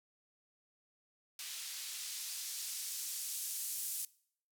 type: noise with band-pass filter sweep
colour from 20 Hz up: blue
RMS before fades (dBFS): -42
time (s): 1.39-4.05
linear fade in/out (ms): 2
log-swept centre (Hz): 3200 to 9200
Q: 0.77
effects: noise-tail reverb RT60 0.6 s tail -22 dB re dry